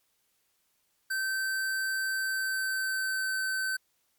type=tone with pitch glide; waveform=square; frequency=1548 to 1535.5 Hz; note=G6 to G6; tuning=-22 to -36 cents; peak=-29 dBFS; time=1.1-3.77 s; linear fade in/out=10 ms; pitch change=-14 cents; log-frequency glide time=2.06-3.37 s; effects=white hiss -73 dBFS RMS until 4.18 s + MP3 96 kbps